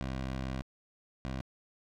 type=tone pair in turn; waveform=15% pulse; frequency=65.41 / 65.41 Hz; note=C2 / C2; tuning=0 / 0 cents; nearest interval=unison; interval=0 cents; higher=neither; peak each=-28 / -29 dBFS; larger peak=first; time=0.01-0.62 / 1.25-1.41 s; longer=first; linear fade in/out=0 ms; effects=low-pass 5000 Hz 12 dB/octave + 10-bit